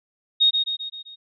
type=tone with echo; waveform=sine; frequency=3729 Hz; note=A#7; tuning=in tune; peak=-13 dBFS; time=0.4-0.51 s; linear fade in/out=20 ms; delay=130 ms; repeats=5; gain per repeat=-5 dB; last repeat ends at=1.16 s; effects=none